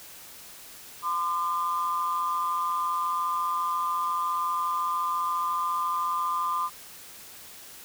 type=tone pair together; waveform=sine; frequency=1027.7 / 1202 Hz; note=C6 / D6; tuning=-31 / +40 cents; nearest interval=minor third; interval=271 cents; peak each=-27 dBFS; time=1.02-6.7 s; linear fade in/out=50 ms; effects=tanh soft clip ceiling -18 dBFS + white hiss -46 dBFS RMS until 7.84 s